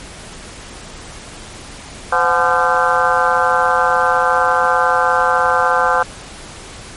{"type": "harmonic tone with a mistuned harmonic", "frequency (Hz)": 171.4, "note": "F3", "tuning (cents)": -32, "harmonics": [3, 4, 5, 6, 7, 8, 9], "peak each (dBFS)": [-19, -19, -19, -19, -19, -19, -19], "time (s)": [2.12, 6.03], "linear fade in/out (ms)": 5, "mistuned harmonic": 4, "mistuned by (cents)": 110, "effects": ["pink hiss -34 dBFS RMS until 6.96 s", "MP3 48 kbps"]}